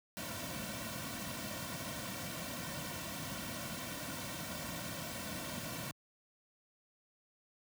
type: noise with comb filter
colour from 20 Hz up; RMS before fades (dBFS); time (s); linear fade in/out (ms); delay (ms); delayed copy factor
pink; -42; 0.17-5.91; 0; 2.4; -0.8
effects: high-pass 80 Hz 12 dB/octave